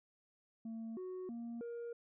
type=tone with pitch steps; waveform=sine; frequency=225.6 / 369.4 / 234.1 / 471 Hz; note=A3 / F#4 / A#3 / A#4; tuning=+44 / -3 / +8 / +18 cents; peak=-39 dBFS; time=0.65-1.93 s; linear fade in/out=5 ms; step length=320 ms; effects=tanh soft clip ceiling -41 dBFS